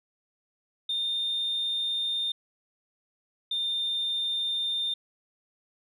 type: tone pair in turn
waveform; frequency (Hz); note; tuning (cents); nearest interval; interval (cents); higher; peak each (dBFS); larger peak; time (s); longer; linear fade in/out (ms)
sine; 3628 / 3613; A#7 / A7; -48 / +45; unison; 7; first; -25; neither; 0.89-2.32 / 3.51-4.94; neither; 5
effects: tanh soft clip ceiling -23 dBFS